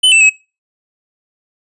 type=tone with pitch steps; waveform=square; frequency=3026 / 2659 / 2565 Hz; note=F#7 / E7 / E7; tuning=+38 / +14 / -48 cents; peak=-6 dBFS; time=0.03-0.297 s; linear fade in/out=10 ms; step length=89 ms; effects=noise-tail reverb RT60 0.3 s tail -23 dB re dry + resampled to 22050 Hz